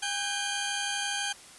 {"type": "tone cluster", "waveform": "15% pulse", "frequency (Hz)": [811, 1536, 3212], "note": ["G#5", "G6", "G7"], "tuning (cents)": [-41, -36, 41], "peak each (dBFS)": -27, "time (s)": [0.02, 1.33], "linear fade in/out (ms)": 10, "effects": ["white hiss -50 dBFS RMS until 1.58 s", "resampled to 24000 Hz"]}